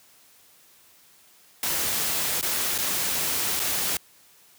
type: noise with dropouts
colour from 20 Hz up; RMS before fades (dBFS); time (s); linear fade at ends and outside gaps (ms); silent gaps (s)
white; -26; 1.63-3.97; 2; 2.412-2.427 / 2.78-2.785 / 3.595-3.599
effects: white hiss -56 dBFS RMS until 4.58 s + high-pass 60 Hz 12 dB/octave